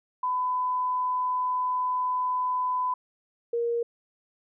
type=tone pair in turn; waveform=sine; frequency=1004 / 469.9 Hz; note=B5 / A#4; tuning=+28 / +14 cents; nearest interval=octave + minor second; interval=1314 cents; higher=first; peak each=-24 dBFS; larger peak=neither; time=0.23-2.94 / 3.53-3.83 s; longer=first; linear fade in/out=5 ms; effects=none